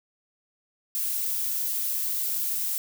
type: noise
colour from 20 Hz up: violet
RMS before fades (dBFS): -28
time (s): 0.95-2.78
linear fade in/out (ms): 0
effects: none